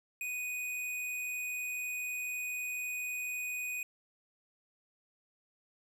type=tone; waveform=square; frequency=2486 Hz; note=D#7; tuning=2 cents flat; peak=-36 dBFS; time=0.21-3.83 s; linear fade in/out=2 ms; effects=none